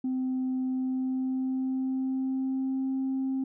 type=tone with pitch glide; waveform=sine; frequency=258.3 to 265.3 Hz; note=C4 to C4; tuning=-22 to +24 cents; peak=-25 dBFS; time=0.04-3.44 s; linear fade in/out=5 ms; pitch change=+46 cents; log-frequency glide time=0.65-2.9 s; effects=tanh soft clip ceiling -24 dBFS